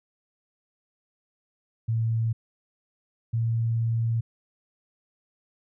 sine tone pair in turn, 113.4 / 114.72 Hz, A#2 / A#2, -47 / -27 cents, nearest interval unison, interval 20 cents, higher second, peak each -22 dBFS, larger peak neither, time 1.88-2.33 / 3.33-4.21 s, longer second, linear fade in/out 10 ms, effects none

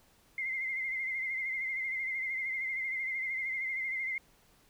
sine tone with vibrato, 2093 Hz, C7, in tune, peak -32 dBFS, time 0.38-4.18 s, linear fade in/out 2 ms, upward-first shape sine, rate 13 Hz, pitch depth 47 cents each way, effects pink hiss -65 dBFS RMS until 4.69 s

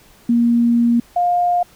sine tone pair in turn, 235.9 / 706.9 Hz, A#3 / F5, +21 / +21 cents, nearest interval octave + perfect fifth, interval 1900 cents, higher second, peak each -11 / -13 dBFS, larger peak first, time 0.29-1 / 1.16-1.63 s, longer first, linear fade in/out 5 ms, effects pink hiss -49 dBFS RMS until 1.75 s

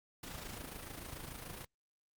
pink noise with amplitude modulation, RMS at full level -44 dBFS, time 0.23-1.65 s, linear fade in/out 5 ms, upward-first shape sine, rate 26.9 Hz, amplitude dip 55%, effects Opus 48 kbps

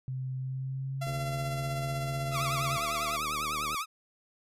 sine tone with pitch glide, 130.2 to 135.81 Hz, C3 to C#3, -8 to -35 cents, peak -32 dBFS, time 0.08-2.77 s, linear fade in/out 0 ms, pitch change +73 cents, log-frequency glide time 0.37-1.07 s
sawtooth tone with tremolo, 681 Hz, F5, 44 cents flat, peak -30 dBFS, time 1.01-3.17 s, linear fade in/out 10 ms, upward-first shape sine, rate 16 Hz, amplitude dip 35%
click train, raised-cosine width 2 ms, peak -31 dBFS, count 204, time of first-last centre 1.07-3.745 s, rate 75.9 Hz
sawtooth tone with vibrato, 1203 Hz, D6, 41 cents sharp, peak -27 dBFS, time 2.31-3.86 s, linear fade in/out 50 ms, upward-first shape triangle, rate 10 Hz, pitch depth 180 cents each way
effects resampled to 32000 Hz

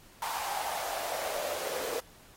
pink noise with high-pass filter sweep, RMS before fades -35 dBFS, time 0.22-2 s, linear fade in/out 2 ms, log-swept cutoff 910 to 470 Hz, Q 5.9, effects pink hiss -57 dBFS RMS until 2.36 s + AAC 48 kbps

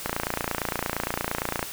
click train, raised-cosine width 0.5 ms, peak -10 dBFS, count 46, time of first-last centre 0.06-1.628 s, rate 28.7 Hz, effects white hiss -37 dBFS RMS until 1.72 s

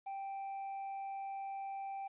triangle tone with quantisation, 784 Hz, G5, in tune, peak -38 dBFS, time 0.06-2.08 s, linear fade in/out 10 ms, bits 11, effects resampled to 8000 Hz

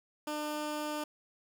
15% pulse tone, 300.6 Hz, D4, 40 cents sharp, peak -28 dBFS, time 0.27-1.04 s, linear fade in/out 5 ms, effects none

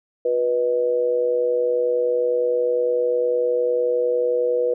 sine tone with amplitude modulation, 489.9 Hz, B4, 14 cents flat, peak -14 dBFS, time 0.25-4.74 s, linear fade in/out 5 ms, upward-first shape sine, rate 131 Hz, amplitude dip 70%, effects none

